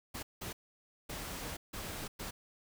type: noise bursts at uneven times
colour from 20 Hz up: pink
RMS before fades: -42 dBFS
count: 5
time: 0.14-0.23 / 0.41-0.53 / 1.09-1.57 / 1.73-2.08 / 2.19-2.31 s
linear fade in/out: 10 ms
effects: none